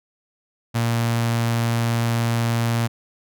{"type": "tone with notch filter", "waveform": "sawtooth", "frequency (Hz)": 116.54, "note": "A#2", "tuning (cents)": 0, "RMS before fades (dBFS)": -21, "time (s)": [0.74, 2.88], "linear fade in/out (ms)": 20, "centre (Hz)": 400, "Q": 1.9, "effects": []}